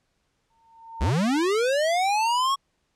sine tone with exponential growth, 909 Hz, A#5, 44 cents flat, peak -27 dBFS, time 0.5-1.1 s, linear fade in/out 5 ms, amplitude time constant 130 ms
square linear sweep, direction up, 49 to 1117 Hz, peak -21 dBFS, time 1-2.56 s, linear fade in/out 20 ms
effects pink hiss -72 dBFS RMS until 2.95 s + low-pass 8000 Hz 12 dB/octave

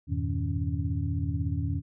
sine tone cluster, 83.6 / 100 / 117.9 / 156.4 / 280.4 Hz, E2 / G2 / A#2 / D#3 / C#4, +25 / +35 / +20 / +9 / +20 cents, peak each -30 / -33 / -34 / -34 / -36 dBFS, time 0.07-1.82 s, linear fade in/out 50 ms, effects none

